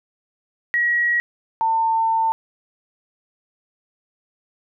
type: tone pair in turn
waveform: sine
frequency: 1909 / 899.1 Hz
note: A#6 / A5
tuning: +41 / +37 cents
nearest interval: octave + minor second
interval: 1304 cents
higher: first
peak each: -16 dBFS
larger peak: neither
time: 0.74-1.2 / 1.61-2.32 s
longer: second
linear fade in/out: 0 ms
effects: none